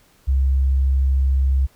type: tone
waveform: sine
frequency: 66.9 Hz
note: C2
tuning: 39 cents sharp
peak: -14 dBFS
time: 0.27-1.67 s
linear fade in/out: 20 ms
effects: pink hiss -56 dBFS RMS until 1.75 s